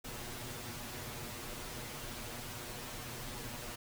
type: noise with comb filter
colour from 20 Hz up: pink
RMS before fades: -44 dBFS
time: 0.04-3.76 s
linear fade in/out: 10 ms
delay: 8.3 ms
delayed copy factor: +0.85
effects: none